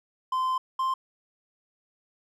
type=tone pair in turn; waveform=triangle; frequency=1034 / 1050.3 Hz; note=C6 / C6; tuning=-21 / +6 cents; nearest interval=unison; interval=27 cents; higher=second; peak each=-22 dBFS; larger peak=neither; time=0.32-0.58 / 0.79-0.94 s; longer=first; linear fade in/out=5 ms; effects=none